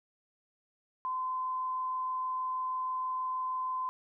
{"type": "tone with frequency modulation", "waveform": "sine", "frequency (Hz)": 1027, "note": "C6", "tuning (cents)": -33, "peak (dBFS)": -31, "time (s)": [1.05, 3.89], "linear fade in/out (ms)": 0, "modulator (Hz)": 26.3, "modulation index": 0.29, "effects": []}